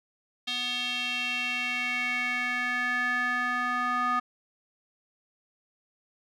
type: tone with band-pass filter sweep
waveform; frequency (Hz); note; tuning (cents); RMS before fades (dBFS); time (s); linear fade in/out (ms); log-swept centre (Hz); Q
square; 246.9; B3; 0; -29; 0.47-4.2; 10; 3400 to 1300; 4.5
effects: none